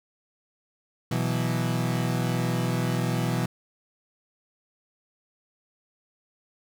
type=chord; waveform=35% pulse; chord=B suspended fourth; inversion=none; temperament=equal; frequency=123.47 / 164.81 / 185 Hz; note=B2 / E3 / F#3; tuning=0 / 0 / 0 cents; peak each=-25 / -27 / -30 dBFS; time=1.11-3.46 s; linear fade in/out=5 ms; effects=none